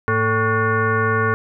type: tone with frequency modulation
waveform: sine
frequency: 780 Hz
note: G5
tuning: 9 cents flat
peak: -15 dBFS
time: 0.08-1.34 s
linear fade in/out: 0 ms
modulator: 336 Hz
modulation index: 2.6
effects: none